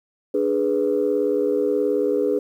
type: chord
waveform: sine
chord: G# diminished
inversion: second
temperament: equal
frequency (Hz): 293.7 / 415.3 / 493.9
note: D4 / G#4 / B4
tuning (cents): 0 / 0 / 0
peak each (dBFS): -24 / -20 / -22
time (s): 0.34-2.39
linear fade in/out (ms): 5
effects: tanh soft clip ceiling -10 dBFS + 9-bit